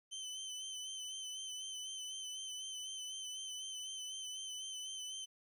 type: tone with vibrato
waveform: 25% pulse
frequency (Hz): 3060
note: G7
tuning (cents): -42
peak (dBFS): -39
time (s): 0.11-5.26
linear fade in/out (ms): 20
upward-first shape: sine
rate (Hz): 4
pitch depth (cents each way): 38
effects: resampled to 32000 Hz + 13-bit